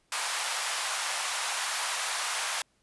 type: high-pass noise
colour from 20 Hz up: pink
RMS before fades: -31 dBFS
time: 0.12-2.62 s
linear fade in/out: 2 ms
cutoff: 790 Hz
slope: 24 dB/octave
effects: pink hiss -70 dBFS RMS until 2.82 s + resampled to 24000 Hz